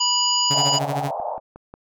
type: harmonic tone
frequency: 980 Hz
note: B5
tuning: 14 cents flat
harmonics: 1 / 3 / 5 / 7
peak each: -24 / -22 / -22 / -24 dBFS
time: 0-0.79 s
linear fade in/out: 10 ms
type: tone with tremolo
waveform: sawtooth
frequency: 141 Hz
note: C#3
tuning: 30 cents sharp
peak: -18 dBFS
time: 0.5-1.11 s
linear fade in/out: 10 ms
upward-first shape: sine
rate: 13 Hz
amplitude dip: 75%
type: band-pass noise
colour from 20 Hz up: pink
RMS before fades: -27 dBFS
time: 0.52-1.4 s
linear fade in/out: 50 ms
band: 600 to 870 Hz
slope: 48 dB/octave
type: click train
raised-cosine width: 1 ms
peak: -25 dBFS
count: 4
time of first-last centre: 1.2-1.74 s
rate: 5.56 Hz
effects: none